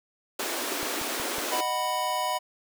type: high-pass noise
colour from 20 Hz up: pink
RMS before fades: -31 dBFS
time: 0.39-1.61 s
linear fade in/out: 5 ms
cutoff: 260 Hz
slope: 48 dB/octave
type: click train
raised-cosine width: 2 ms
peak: -26 dBFS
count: 4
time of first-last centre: 0.83-1.384 s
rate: 5.42 Hz
type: chord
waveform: square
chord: B major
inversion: first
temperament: just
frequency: 617.4 / 740.8 / 987.8 Hz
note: D#5 / F#5 / B5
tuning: -14 / +2 / 0 cents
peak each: -34 / -32 / -29 dBFS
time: 1.51-2.39 s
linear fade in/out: 20 ms
effects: none